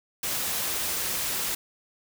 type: noise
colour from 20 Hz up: white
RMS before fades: -29 dBFS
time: 0.23-1.55 s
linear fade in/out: 5 ms
effects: none